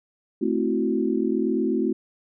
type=chord; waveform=sine; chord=F# half-diminished seventh; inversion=first; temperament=equal; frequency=220 / 261.6 / 329.6 / 370 Hz; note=A3 / C4 / E4 / F#4; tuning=0 / 0 / 0 / 0 cents; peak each=-26 dBFS; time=0.41-1.93 s; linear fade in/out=10 ms; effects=none